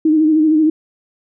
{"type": "tone with vibrato", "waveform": "sine", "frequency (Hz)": 311.1, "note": "D#4", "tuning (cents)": 0, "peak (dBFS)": -9, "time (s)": [0.05, 0.7], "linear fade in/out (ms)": 5, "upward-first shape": "sine", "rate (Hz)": 13, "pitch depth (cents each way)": 48, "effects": []}